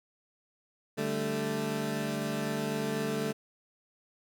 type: chord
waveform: 20% pulse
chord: D suspended fourth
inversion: none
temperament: equal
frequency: 146.83 / 196 / 220 Hz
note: D3 / G3 / A3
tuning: 0 / 0 / 0 cents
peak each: -31 / -32 / -28 dBFS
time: 0.97-3.33 s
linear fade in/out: 20 ms
effects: none